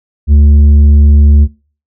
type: tone with tanh clipping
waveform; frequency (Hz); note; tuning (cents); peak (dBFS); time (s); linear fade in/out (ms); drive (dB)
sine; 73; D2; -10; -3; 0.27-1.48; 50; 6
effects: noise-tail reverb RT60 0.4 s tail -24 dB re dry